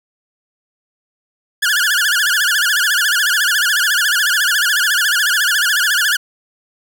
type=tone with vibrato; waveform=sawtooth; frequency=1568 Hz; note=G6; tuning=in tune; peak=-9 dBFS; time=1.62-6.17 s; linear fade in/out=10 ms; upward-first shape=sine; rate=14 Hz; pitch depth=190 cents each way; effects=none